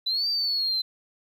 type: linear two-way sweep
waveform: sine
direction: up then down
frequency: 3951 to 4699 to 4056 Hz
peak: -22 dBFS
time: 0.06-0.82 s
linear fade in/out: 10 ms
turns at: 0.28 s
effects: tanh soft clip ceiling -19 dBFS + 10-bit